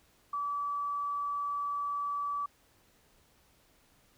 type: tone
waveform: sine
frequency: 1151 Hz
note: D6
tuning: 35 cents flat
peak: -31 dBFS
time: 0.33-2.46 s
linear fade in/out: 5 ms
effects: pink hiss -66 dBFS RMS until 4.17 s